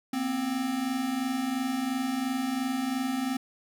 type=tone pair together; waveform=square; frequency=239.2 / 262.1 Hz; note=A#3 / C4; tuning=+45 / +3 cents; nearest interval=major second; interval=158 cents; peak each=-35 / -29 dBFS; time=0.13-3.37 s; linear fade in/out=5 ms; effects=none